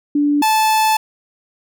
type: tone pair in turn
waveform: sine / 45% pulse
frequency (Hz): 291.1 / 872.3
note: D4 / A5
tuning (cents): -15 / -15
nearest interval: octave + perfect fifth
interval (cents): 1900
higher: second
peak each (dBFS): -12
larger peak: neither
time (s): 0.15-0.42 / 0.42-0.97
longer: second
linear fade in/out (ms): 5
effects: none